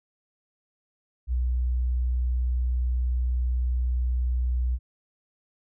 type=tone; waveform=sine; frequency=61.74 Hz; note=B1; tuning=in tune; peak=-22 dBFS; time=1.27-4.79 s; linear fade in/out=50 ms; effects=none